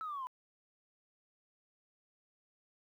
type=linear sweep; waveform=sine; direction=down; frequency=1318.5 to 987.8 Hz; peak=-37 dBFS; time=0.01-0.27 s; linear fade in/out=0 ms; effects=tanh soft clip ceiling -34 dBFS + 12-bit